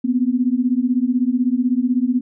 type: beating tone pair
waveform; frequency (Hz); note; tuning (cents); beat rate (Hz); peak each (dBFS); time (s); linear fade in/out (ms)
sine; 241.7 / 257.7; B3 / C4; -37 / -26; 16; -18; 0.04-2.21; 10
effects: none